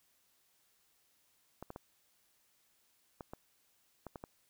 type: clicks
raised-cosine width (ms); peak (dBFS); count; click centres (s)
1; -30; 8; 1.626 / 1.704 / 1.761 / 3.208 / 3.335 / 4.067 / 4.158 / 4.239
effects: white hiss -73 dBFS RMS until 4.49 s